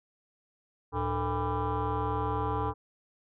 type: tone with frequency modulation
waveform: sine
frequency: 440 Hz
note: A4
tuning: in tune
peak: -26 dBFS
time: 0.92-2.74 s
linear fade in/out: 50 ms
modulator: 184 Hz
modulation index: 3.9
effects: tanh soft clip ceiling -24 dBFS